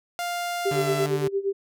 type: tone with pitch glide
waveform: sawtooth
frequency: 700 to 669.9 Hz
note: F5 to E5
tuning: +4 to +28 cents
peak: -23 dBFS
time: 0.19-1.06 s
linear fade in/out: 0 ms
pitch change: -76 cents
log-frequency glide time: 0.67-0.9 s
type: tone with tremolo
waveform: sine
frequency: 394.3 Hz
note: G4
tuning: 10 cents sharp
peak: -20 dBFS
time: 0.65-1.53 s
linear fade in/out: 10 ms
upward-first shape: sine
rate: 8.7 Hz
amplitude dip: 85%
type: tone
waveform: sawtooth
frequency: 146.83 Hz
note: D3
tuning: in tune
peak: -23 dBFS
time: 0.71-1.28 s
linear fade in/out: 5 ms
effects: none